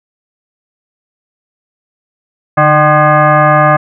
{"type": "tone with frequency modulation", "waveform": "sine", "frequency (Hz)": 306.9, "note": "D#4", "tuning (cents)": -24, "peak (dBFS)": -4, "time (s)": [2.57, 3.77], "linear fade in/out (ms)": 10, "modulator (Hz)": 455, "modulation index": 2.8, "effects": []}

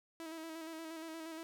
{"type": "tone with vibrato", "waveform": "sawtooth", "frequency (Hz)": 323.4, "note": "E4", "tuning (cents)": -33, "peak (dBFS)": -40, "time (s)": [0.2, 1.43], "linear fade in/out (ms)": 0, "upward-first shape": "square", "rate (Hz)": 8.5, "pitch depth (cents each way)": 31, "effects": []}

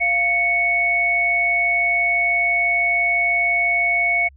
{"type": "tone pair together", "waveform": "sine", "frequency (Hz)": [694.1, 2217], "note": ["F5", "C#7"], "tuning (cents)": [-11, 0], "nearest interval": "octave + minor sixth", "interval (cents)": 2011, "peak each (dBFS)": [-24, -16], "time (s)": [0, 4.29], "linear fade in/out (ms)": 20, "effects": ["added 68 Hz sine -45 dBFS peak until 4.36 s"]}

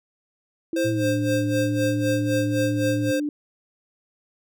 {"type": "tone with pitch glide", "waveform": "sine", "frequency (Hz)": [329.6, 295.3], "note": ["E4", "D4"], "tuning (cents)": [0, 10], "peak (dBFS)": -23, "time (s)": [0.73, 3.29], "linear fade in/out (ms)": 2, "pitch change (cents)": -190, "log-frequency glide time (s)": [0.91, 1.08]}
{"type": "tone with tremolo", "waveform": "square", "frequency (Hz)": 525, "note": "C5", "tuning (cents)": 6, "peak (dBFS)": -22, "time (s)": [0.76, 3.2], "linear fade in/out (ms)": 5, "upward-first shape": "sine", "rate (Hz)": 3.9, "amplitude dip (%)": 80}
{"type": "tone with vibrato", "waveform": "sine", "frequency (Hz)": 113.5, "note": "A#2", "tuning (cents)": -46, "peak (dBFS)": -25, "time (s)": [0.84, 3.12], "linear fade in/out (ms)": 20, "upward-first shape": "sine", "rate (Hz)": 2.9, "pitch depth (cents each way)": 9}
{"effects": []}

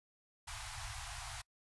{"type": "band-stop noise", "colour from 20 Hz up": "pink", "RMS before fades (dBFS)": -45, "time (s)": [0.47, 1.42], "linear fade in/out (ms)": 10, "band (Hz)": [120, 680], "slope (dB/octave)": 96, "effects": ["noise-tail reverb RT60 0.1 s tail -26 dB re dry", "resampled to 24000 Hz"]}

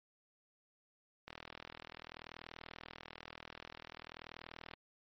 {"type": "click train", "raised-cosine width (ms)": 0.3, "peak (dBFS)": -30, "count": 141, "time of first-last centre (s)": [1.28, 4.737], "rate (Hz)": 40.5, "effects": ["MP3 32 kbps"]}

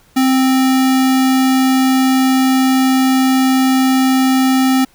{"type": "tone with sample-and-hold", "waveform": "sine", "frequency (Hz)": 261.6, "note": "C4", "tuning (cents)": 0, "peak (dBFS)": -9, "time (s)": [0.16, 4.85], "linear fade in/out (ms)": 10, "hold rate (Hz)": 1050, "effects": ["pink hiss -51 dBFS RMS until 4.94 s"]}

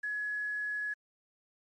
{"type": "tone with quantisation", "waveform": "sine", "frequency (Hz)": 1689, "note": "G#6", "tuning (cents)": 29, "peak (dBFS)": -32, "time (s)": [0.03, 0.94], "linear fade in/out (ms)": 10, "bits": 10, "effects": ["MP3 48 kbps"]}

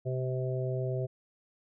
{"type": "harmonic tone", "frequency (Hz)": 128.8, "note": "C3", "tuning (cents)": -27, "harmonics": [1, 3, 4, 5], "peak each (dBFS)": [-31, -36, -39, -39], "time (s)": [0.05, 1.07], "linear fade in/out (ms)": 20, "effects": []}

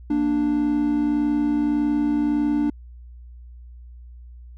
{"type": "tone pair together", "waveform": "triangle", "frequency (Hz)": [233, 294.7], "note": ["A#3", "D4"], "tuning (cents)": [-1, 6], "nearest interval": "major third", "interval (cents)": 407, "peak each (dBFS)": [-24, -17], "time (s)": [0.1, 2.7], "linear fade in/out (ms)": 5, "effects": ["added 60 Hz sine -39 dBFS peak until 4.57 s"]}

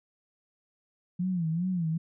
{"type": "tone with vibrato", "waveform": "sine", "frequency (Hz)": 172.5, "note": "F3", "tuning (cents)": -21, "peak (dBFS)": -26, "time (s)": [1.19, 1.98], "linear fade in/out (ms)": 10, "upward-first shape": "sine", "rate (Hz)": 2.5, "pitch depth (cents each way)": 140, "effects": []}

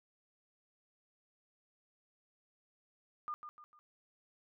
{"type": "tone with echo", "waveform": "sine", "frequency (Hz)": 1211, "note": "D#6", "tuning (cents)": -47, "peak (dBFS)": -37, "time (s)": [3.28, 3.34], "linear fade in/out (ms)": 0, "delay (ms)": 150, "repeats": 3, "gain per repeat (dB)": -8, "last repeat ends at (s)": 3.79, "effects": []}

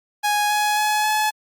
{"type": "tone with pitch steps", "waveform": "sawtooth", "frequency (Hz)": [830.6, 838.8, 847.1, 855.4], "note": ["G#5", "G#5", "G#5", "A5"], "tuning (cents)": [0, 17, 34, -49], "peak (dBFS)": -14, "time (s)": [0.23, 1.31], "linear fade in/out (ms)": 20, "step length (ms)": 270, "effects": ["Opus 48 kbps"]}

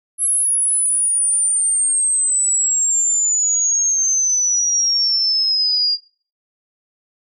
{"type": "exponential sweep", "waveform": "sine", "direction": "down", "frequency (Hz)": [10930, 4788], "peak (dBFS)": -14, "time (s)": [0.18, 5.98], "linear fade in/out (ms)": 50, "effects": ["noise-tail reverb RT60 0.4 s tail -22 dB re dry"]}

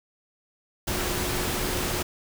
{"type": "tone in noise", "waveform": "sine", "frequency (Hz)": 360, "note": "F#4", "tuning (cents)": -47, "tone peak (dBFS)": -35, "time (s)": [0.87, 2.03], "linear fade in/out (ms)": 10, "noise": "pink", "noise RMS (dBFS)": -28, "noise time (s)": [0.87, 2.03], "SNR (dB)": -10, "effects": []}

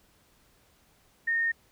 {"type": "tone", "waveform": "sine", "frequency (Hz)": 1838, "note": "A#6", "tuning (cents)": -25, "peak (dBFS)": -24, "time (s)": [1.27, 1.52], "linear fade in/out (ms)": 10, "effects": ["pink hiss -64 dBFS RMS until 1.71 s"]}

